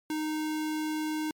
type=tone; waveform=square; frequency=309.1 Hz; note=D#4; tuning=11 cents flat; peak=-30 dBFS; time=0.1-1.31 s; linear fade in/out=2 ms; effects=MP3 96 kbps